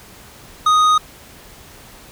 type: tone with tanh clipping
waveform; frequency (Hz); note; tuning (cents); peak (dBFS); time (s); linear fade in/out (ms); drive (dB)
sine; 1244.5; D#6; 0; -12; 0.66-0.98; 5; 11
effects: pink hiss -42 dBFS RMS until 2.11 s